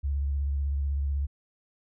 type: tone with vibrato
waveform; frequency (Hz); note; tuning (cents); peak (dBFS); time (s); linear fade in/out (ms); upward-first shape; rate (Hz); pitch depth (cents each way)
sine; 70.2; C#2; +22; -25; 0.03-1.27; 20; square; 16; 38
effects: none